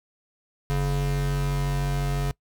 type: tone pair together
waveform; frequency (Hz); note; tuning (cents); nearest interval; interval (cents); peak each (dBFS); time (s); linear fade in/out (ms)
square; 47.05 / 141; F#1 / C#3; +30 / +30; octave + perfect fifth; 1900; -27; 0.7-2.31; 0
effects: noise-tail reverb RT60 0.1 s tail -23 dB re dry